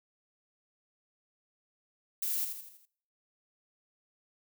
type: noise with echo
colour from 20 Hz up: violet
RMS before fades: -33 dBFS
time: 2.22-2.45 s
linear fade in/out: 5 ms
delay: 81 ms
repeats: 5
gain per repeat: -6 dB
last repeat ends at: 2.855 s
effects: noise-tail reverb RT60 0.6 s tail -22 dB re dry